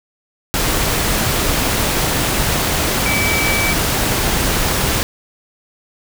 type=tone in noise; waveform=sine; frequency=2300 Hz; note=D7; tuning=37 cents flat; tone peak=-18 dBFS; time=3.06-3.73 s; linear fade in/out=0 ms; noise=pink; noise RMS=-17 dBFS; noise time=0.54-5.03 s; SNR=-4 dB; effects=none